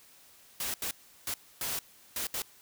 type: noise bursts at uneven times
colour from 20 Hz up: white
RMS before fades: -34 dBFS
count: 6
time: 0.6-0.74 / 0.82-0.91 / 1.27-1.34 / 1.61-1.79 / 2.16-2.27 / 2.34-2.42 s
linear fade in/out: 2 ms
effects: white hiss -58 dBFS RMS until 2.61 s